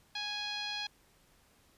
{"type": "tone with low-pass filter", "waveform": "10% pulse", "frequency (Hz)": 830.6, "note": "G#5", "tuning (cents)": 0, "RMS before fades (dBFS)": -38, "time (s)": [0.15, 0.87], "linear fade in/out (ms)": 5, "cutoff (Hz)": 4100, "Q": 2.6, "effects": ["pink hiss -66 dBFS RMS until 1.77 s", "resampled to 32000 Hz"]}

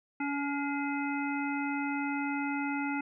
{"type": "harmonic tone with a mistuned harmonic", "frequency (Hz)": 282.7, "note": "C#4", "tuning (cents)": 34, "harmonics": [1, 3, 5, 7, 9], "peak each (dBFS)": [-32, -37, -39, -40, -42], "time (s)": [0.2, 3.01], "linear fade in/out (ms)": 5, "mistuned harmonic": 7, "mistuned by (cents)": 69, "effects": []}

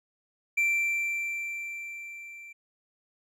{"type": "tone with level ramp", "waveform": "triangle", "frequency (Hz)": 2349, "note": "D7", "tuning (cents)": 0, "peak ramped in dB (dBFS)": [-20, -42], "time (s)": [0.57, 2.53], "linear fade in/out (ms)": 10, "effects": []}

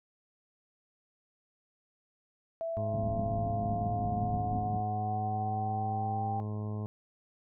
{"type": "linear sweep", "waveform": "sine", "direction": "up", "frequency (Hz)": [659.3, 789], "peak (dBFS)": -32, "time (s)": [2.61, 6.4], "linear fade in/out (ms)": 0}
{"type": "harmonic tone", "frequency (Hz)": 105.7, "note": "G#2", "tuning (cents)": 31, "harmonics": [1, 2, 3, 4, 5, 6, 7, 8, 9, 10], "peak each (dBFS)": [-34, -40, -49, -46, -54, -51, -55, -56, -58, -54], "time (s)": [2.77, 6.86], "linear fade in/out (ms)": 0}
{"type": "low-pass noise", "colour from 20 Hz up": "white", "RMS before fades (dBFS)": -38, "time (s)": [2.93, 4.81], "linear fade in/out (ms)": 5, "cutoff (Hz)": 270, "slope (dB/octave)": 96}
{"effects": []}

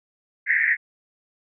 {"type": "band-pass noise", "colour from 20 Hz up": "white", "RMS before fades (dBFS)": -20, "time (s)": [0.46, 0.77], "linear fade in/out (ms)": 50, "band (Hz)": [1700, 2100], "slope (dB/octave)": 96, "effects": []}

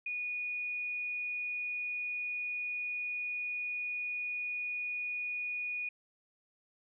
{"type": "tone", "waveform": "sine", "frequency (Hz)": 2460, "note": "D#7", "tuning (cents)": -20, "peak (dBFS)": -34, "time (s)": [0.06, 5.89], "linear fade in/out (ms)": 5, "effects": []}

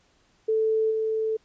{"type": "tone with level steps", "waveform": "sine", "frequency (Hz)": 440, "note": "A4", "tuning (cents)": 0, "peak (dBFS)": [-20, -23], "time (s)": [0.48, 1.37], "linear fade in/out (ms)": 10, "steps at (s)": 0.9, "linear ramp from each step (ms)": 20, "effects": ["pink hiss -64 dBFS RMS until 1.44 s", "resampled to 16000 Hz"]}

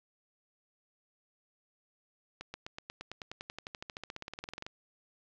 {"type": "accelerating click train", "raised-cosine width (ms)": 0.2, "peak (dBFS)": -23, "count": 30, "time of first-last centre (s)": [2.41, 4.665], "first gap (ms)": 130, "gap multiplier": 0.96, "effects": ["low-pass 5000 Hz 12 dB/octave", "10-bit"]}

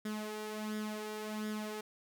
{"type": "tone with flanger", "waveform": "sawtooth", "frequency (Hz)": 213.7, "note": "G#3", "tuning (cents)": 50, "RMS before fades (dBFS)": -40, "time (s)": [0.05, 1.81], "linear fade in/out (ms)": 5, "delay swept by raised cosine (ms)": [0.57, 2.57], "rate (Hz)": 1.4, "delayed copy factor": 0.6, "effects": []}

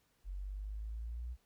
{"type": "exponential sweep", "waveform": "sine", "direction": "up", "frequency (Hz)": [45.53, 61.74], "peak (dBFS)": -39, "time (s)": [0.24, 1.37], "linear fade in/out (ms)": 50, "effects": ["pink hiss -75 dBFS RMS until 1.45 s"]}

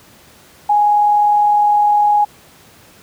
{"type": "tone with amplitude modulation", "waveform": "sine", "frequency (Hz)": 830.6, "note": "G#5", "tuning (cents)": 0, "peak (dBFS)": -8, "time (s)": [0.69, 2.25], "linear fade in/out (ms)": 10, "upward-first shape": "sine", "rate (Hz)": 39.8, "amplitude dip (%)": 25, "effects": ["pink hiss -45 dBFS RMS until 3.02 s", "high-pass 80 Hz 12 dB/octave"]}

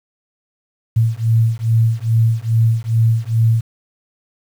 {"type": "beating tone pair", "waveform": "sine", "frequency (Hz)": [112.4, 114.8], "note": ["A2", "A#2"], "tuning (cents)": [37, -26], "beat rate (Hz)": 2.4, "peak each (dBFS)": [-15, -15], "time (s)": [0.96, 3.61], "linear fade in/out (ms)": 10, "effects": ["7-bit"]}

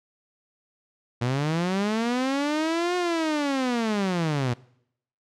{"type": "linear two-way sweep", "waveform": "sawtooth", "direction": "up then down", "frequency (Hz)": [116.54, 361.6, 116.54], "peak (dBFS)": -19, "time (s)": [1.21, 4.54], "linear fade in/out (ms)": 10, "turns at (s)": 2.96, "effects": ["noise-tail reverb RT60 0.7 s tail -22 dB re dry", "low-pass 6000 Hz 12 dB/octave"]}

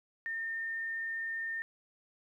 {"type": "tone with vibrato", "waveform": "sine", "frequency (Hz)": 1815, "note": "A#6", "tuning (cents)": -47, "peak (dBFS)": -34, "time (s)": [0.26, 1.62], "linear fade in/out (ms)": 0, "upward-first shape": "sine", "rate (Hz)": 20, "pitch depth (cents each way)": 11, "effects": ["12-bit"]}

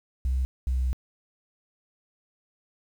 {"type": "tone pair in turn", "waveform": "sine", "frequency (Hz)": [64.6, 63.93], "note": ["C2", "C2"], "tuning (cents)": [-21, -40], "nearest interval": "unison", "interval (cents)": 19, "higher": "first", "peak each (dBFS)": -21, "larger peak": "neither", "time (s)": [[0.25, 0.45], [0.67, 0.93]], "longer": "second", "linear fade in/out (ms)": 0, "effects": ["tanh soft clip ceiling -20 dBFS", "9-bit"]}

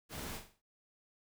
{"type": "noise with echo", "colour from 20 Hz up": "pink", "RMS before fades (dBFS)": -44, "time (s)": [0.09, 0.41], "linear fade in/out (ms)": 50, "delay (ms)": 42, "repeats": 5, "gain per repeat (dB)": -7, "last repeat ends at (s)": 0.62, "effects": []}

